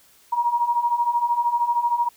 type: beating tone pair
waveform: sine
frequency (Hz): 942 / 955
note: A#5 / A#5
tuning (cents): +18 / +42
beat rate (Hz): 13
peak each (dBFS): -24 / -20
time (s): 0.32-2.09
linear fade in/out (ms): 10
effects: white hiss -55 dBFS RMS until 2.16 s